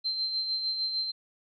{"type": "tone with tremolo", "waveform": "sine", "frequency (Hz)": 4123, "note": "C8", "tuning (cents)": -26, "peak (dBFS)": -26, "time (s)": [0.04, 1.12], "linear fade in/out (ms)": 20, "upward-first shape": "sine", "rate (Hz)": 6.6, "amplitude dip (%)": 45, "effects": []}